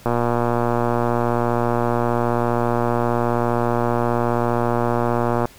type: click train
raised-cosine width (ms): 1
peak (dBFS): -6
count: 643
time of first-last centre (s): 0.06-5.455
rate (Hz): 119
effects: pink hiss -46 dBFS RMS until 5.58 s